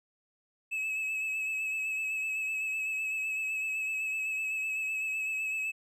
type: tone with vibrato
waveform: triangle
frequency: 2588 Hz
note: E7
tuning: 32 cents flat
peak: -29 dBFS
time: 0.71-5.72 s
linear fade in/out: 20 ms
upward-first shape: sine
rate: 7.9 Hz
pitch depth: 29 cents each way
effects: none

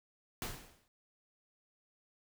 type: noise with exponential decay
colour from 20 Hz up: pink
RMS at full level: -37 dBFS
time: 0.42-0.88 s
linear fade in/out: 1 ms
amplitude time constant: 99 ms
effects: none

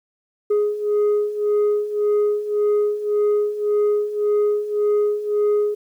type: beating tone pair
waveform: sine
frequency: 415.3 / 417.1 Hz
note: G#4 / G#4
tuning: 0 / +7 cents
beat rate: 1.8 Hz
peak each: -20 / -16 dBFS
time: 0.5-5.75 s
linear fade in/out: 10 ms
effects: tanh soft clip ceiling -14 dBFS + 9-bit

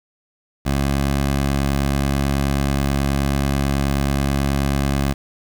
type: tone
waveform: 15% pulse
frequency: 69.3 Hz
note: C#2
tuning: in tune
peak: -11 dBFS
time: 0.65-5.14 s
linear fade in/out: 20 ms
effects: 8-bit

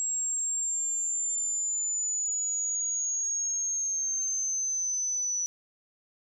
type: linear sweep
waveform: sine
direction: down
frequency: 7610 to 5920 Hz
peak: -27 dBFS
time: 0-5.46 s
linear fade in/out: 0 ms
effects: none

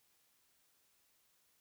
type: silence
effects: white hiss -74 dBFS RMS until 1.6 s

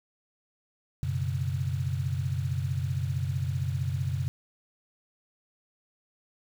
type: chord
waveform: sine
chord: F# suspended fourth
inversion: none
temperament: just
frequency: 92.5 / 123.33 / 138.75 Hz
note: F#2 / B2 / C#3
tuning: 0 / -2 / +2 cents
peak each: -31 / -32 / -31 dBFS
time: 1.03-4.28 s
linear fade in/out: 0 ms
effects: 8-bit

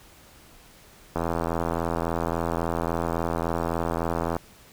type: click train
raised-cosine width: 1 ms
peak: -12 dBFS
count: 269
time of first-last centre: 1.16-4.366 s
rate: 83.6 Hz
effects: pink hiss -52 dBFS RMS until 4.72 s

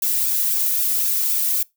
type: noise with flanger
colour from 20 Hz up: violet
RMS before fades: -20 dBFS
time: 0.02-1.63 s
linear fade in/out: 5 ms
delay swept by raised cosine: 0.96 to 1.91 ms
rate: 3.8 Hz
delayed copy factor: -0.55
effects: noise-tail reverb RT60 0.2 s tail -24 dB re dry

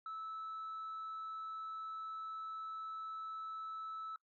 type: tone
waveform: sine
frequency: 1308 Hz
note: E6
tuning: 14 cents flat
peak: -40 dBFS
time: 0.06-4.16 s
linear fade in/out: 2 ms
effects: noise-tail reverb RT60 0.1 s tail -24 dB re dry + tanh soft clip ceiling -40 dBFS

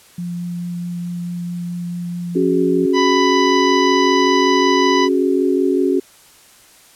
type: tone with vibrato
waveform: sine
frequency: 174.61 Hz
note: F3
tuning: in tune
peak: -22 dBFS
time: 0.18-2.86 s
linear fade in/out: 5 ms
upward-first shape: triangle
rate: 4.6 Hz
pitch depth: 9 cents each way
type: chord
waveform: sine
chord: C# suspended fourth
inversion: none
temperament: equal with one note detuned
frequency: 276.2 / 370 / 415.3 Hz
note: C#4 / F#4 / G#4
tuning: -6 / 0 / 0 cents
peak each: -17 / -16 / -21 dBFS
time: 2.35-6 s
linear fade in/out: 10 ms
type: harmonic tone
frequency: 993 Hz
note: B5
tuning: 9 cents sharp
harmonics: 1 / 2 / 3 / 4 / 5 / 6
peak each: -17 / -22 / -25 / -28 / -29 / -32 dBFS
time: 2.93-5.09 s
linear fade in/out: 50 ms
effects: white hiss -47 dBFS RMS until 6.95 s + low-pass 12000 Hz 12 dB/octave

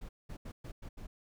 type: noise bursts at uneven times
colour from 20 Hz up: brown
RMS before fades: -44 dBFS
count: 6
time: 0.01-0.09 / 0.29-0.37 / 0.45-0.52 / 0.64-0.72 / 0.82-0.89 / 0.97-1.07 s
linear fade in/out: 10 ms
effects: none

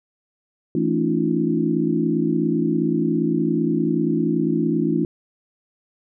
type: tone cluster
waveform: sine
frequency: 166.7 / 221.8 / 278.8 / 309.2 / 346.5 Hz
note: E3 / A3 / C#4 / D#4 / F4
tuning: +20 / +14 / +10 / -11 / -14 cents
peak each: -24 dBFS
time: 0.75-5.05 s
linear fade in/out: 2 ms
effects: none

